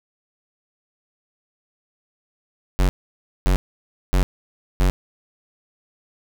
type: tone bursts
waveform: square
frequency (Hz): 46.25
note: F#1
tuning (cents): 0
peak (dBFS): -15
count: 4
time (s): 2.79-4.9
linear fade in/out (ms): 0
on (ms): 100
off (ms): 570
effects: none